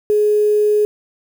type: tone with quantisation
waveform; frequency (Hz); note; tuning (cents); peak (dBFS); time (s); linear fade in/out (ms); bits
sine; 420; G#4; +19; -11; 0.1-0.85; 0; 6
effects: none